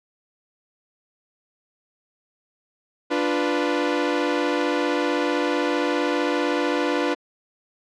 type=chord; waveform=sawtooth; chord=B diminished; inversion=first; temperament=equal; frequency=293.7 / 349.2 / 493.9 Hz; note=D4 / F4 / B4; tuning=0 / 0 / 0 cents; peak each=-20 / -22 / -21 dBFS; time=3.1-7.15 s; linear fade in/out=20 ms; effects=low-pass 4000 Hz 12 dB/octave